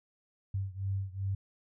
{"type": "beating tone pair", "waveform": "sine", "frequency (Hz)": [96.3, 98.9], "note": ["G2", "G2"], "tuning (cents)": [-30, 16], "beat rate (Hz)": 2.6, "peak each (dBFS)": [-34, -36], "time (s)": [0.54, 1.35], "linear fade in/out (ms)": 5, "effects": []}